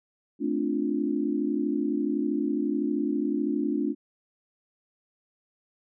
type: chord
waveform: sine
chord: D minor seventh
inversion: second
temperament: equal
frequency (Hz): 220 / 261.6 / 293.7 / 349.2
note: A3 / C4 / D4 / F4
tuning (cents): 0 / 0 / 0 / 0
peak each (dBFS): -31 / -31 / -27 / -32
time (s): 0.39-3.95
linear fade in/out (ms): 50
effects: none